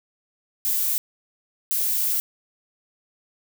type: noise bursts at uneven times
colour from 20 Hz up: violet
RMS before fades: -23 dBFS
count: 2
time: 0.65-0.98 / 1.71-2.2 s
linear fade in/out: 0 ms
effects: none